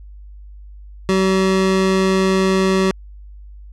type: tone pair together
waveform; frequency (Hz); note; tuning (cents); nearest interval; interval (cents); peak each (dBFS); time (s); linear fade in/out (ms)
square; 190 / 380; F#3 / F#4; +46 / +46; octave; 1200; -17; 1.09-2.91; 0
effects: added 50 Hz sine -35 dBFS peak until 3.72 s + low-pass 7000 Hz 12 dB/octave